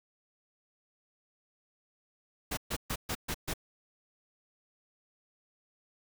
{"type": "noise bursts", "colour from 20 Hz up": "pink", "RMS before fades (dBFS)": -34, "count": 6, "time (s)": [2.51, 3.538], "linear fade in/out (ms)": 10, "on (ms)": 63, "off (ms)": 130, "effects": []}